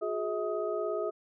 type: tone cluster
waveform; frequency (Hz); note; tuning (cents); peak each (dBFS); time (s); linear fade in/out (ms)
sine; 362.3 / 419.5 / 643 / 1256; F#4 / G#4 / E5 / D#6; -36 / +17 / -43 / +16; -36 / -33 / -34 / -40; 0.01-1.11; 20
effects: none